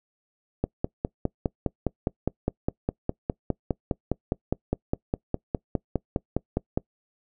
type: click train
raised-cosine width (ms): 2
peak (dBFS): -10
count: 31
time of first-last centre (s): 0.64-6.775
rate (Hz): 4.89
effects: noise-tail reverb RT60 0.1 s tail -24 dB re dry